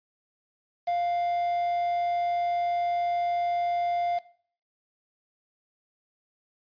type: tone with quantisation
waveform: triangle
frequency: 698.5 Hz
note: F5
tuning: in tune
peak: -22 dBFS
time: 0.87-4.19 s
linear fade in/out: 10 ms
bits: 7
effects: noise-tail reverb RT60 0.5 s tail -18 dB re dry + resampled to 11025 Hz